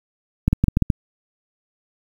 clicks, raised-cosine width 5 ms, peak -3 dBFS, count 7, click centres 0.48 / 0.53 / 0.64 / 0.683 / 0.771 / 0.823 / 0.902 s, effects 7-bit

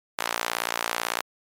sawtooth tone with high-pass filter, 58 Hz, A#1, 8 cents flat, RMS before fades -29 dBFS, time 0.18-1.22 s, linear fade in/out 10 ms, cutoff 950 Hz, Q 0.86, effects MP3 96 kbps

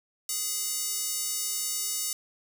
square tone with high-pass filter, 415.3 Hz, G#4, in tune, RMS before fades -31 dBFS, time 0.29-2.13 s, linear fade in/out 2 ms, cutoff 6800 Hz, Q 1.3, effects 9-bit

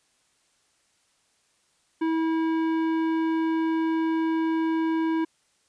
sine tone with tanh clipping, 323.7 Hz, E4, 31 cents flat, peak -24 dBFS, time 2.01-5.25 s, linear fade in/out 10 ms, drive 14 dB, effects white hiss -67 dBFS RMS until 5.68 s + resampled to 22050 Hz

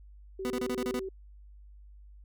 sine tone, 382.3 Hz, G4, 43 cents flat, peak -34 dBFS, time 0.39-1.09 s, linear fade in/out 5 ms
30% pulse tone bursts, 248.2 Hz, B3, 9 cents sharp, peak -28 dBFS, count 7, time 0.45-0.993 s, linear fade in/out 0 ms, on 51 ms, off 31 ms
effects added 50 Hz sine -49 dBFS peak until 2.24 s

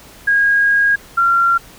sine tone pair in turn, 1635 / 1374.9 Hz, G#6 / F6, -28 / -27 cents, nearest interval minor third, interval 299 cents, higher first, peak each -10 dBFS, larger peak neither, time 0.27-0.96 / 1.17-1.58 s, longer first, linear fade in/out 10 ms, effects pink hiss -41 dBFS RMS until 1.78 s

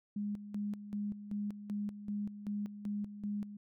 sine tone with tremolo, 205.9 Hz, G#3, 15 cents flat, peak -34 dBFS, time 0.16-3.57 s, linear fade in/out 5 ms, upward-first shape square, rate 2.6 Hz, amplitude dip 70%, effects none

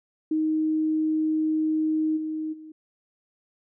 sine tone with level steps, 312.7 Hz, D#4, 9 cents sharp, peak -21 / -27 / -40 dBFS, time 0.31-2.72 s, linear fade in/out 5 ms, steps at 2.16 / 2.52 s, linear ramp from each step 20 ms, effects none

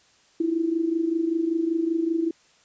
sine tone with amplitude modulation, 329.6 Hz, E4, in tune, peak -18 dBFS, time 0.4-2.31 s, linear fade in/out 5 ms, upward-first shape sine, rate 25.2 Hz, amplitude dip 70%, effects white hiss -59 dBFS RMS until 2.64 s + resampled to 16000 Hz

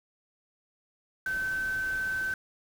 sine tone in noise, 1535 Hz, G6, 37 cents flat, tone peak -28 dBFS, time 1.26-2.34 s, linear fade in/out 2 ms, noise pink, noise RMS -45 dBFS, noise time 1.26-2.34 s, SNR +14 dB, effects none

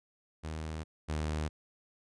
sawtooth tone pair in turn, 78.6 / 76.89 Hz, D#2 / D#2, +18 / -20 cents, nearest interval unison, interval 38 cents, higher first, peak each -33 / -28 dBFS, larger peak second, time 0.43-0.84 / 1.08-1.49 s, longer neither, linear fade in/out 20 ms, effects resampled to 22050 Hz

